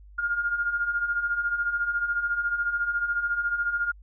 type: beating tone pair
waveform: sine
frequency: 1404 / 1418 Hz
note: F6 / F6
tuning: +9 / +26 cents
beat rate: 14 Hz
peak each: -31 / -25 dBFS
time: 0.18-3.92 s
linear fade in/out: 10 ms
effects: added 50 Hz sine -46 dBFS peak until 4.02 s